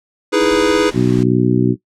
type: chord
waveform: square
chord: E major seventh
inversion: third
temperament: equal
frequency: 311.1 / 329.6 / 415.3 / 493.9 Hz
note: D#4 / E4 / G#4 / B4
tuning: 0 / 0 / 0 / 0 cents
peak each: -19 / -19 / -16 / -17 dBFS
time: 0.32-0.91 s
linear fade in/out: 20 ms
type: noise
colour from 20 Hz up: pink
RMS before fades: -32 dBFS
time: 0.41-1.23 s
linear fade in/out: 0 ms
type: harmonic tone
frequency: 61.74 Hz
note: B1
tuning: in tune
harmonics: 2 / 3 / 4 / 5 / 6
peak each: -17 / -17 / -17 / -17 / -17 dBFS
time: 0.93-1.76 s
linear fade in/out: 50 ms
effects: noise-tail reverb RT60 0.1 s tail -17 dB re dry + low-pass 7000 Hz 12 dB/octave